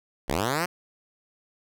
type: linear sweep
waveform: 5% pulse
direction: up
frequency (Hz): 56.8 to 184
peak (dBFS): -13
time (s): 0.28-0.66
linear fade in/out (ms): 10
effects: none